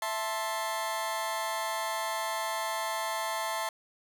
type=chord; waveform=sawtooth; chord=A minor; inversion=second; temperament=just; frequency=660 / 880 / 1056 Hz; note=E5 / A5 / C6; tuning=+2 / 0 / +16 cents; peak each=-32 / -30 / -32 dBFS; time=0.02-3.69 s; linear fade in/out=2 ms; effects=none